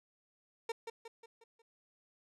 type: tone with echo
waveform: 30% pulse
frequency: 457.5 Hz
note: A#4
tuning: 32 cents flat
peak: -32 dBFS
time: 0.69-0.72 s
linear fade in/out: 5 ms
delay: 180 ms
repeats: 5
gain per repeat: -6 dB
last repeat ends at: 1.62 s
effects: low-pass 8000 Hz 12 dB/octave